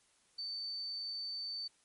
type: tone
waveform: sine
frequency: 4551 Hz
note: C#8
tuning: 45 cents sharp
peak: -38 dBFS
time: 0.38-1.68 s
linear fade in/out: 10 ms
effects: white hiss -70 dBFS RMS until 1.84 s + MP3 48 kbps